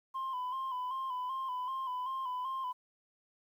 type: tone with vibrato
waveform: sine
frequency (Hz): 1029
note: C6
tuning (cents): -29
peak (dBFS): -32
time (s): 0.14-2.73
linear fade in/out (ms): 20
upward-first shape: square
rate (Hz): 2.6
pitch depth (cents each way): 48
effects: tanh soft clip ceiling -33 dBFS + 11-bit